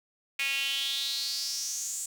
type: tone with high-pass filter sweep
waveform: sawtooth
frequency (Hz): 274.9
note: C#4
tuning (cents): -14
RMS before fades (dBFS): -32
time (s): 0.39-2.06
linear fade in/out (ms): 5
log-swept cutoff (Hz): 2400 to 7700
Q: 5.7
effects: none